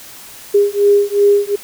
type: beating tone pair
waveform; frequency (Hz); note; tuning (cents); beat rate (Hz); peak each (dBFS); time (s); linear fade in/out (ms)
sine; 405.2 / 407.9; G#4 / G#4; -43 / -31; 2.7; -12; 0.54-1.56; 10
effects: white hiss -36 dBFS RMS until 1.63 s